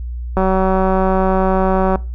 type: click train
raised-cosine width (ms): 1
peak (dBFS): -3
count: 301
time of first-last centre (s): 0.37-1.957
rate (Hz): 189
effects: noise-tail reverb RT60 0.3 s tail -21 dB re dry + added 60 Hz sine -22 dBFS peak until 2.14 s